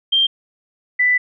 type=tone pair in turn; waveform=sine; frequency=3172 / 1987.3 Hz; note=G7 / B6; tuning=+20 / +10 cents; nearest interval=minor sixth; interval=810 cents; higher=first; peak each=-12 dBFS; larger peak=neither; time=0.12-0.27 / 0.99-1.18 s; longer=second; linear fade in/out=10 ms; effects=none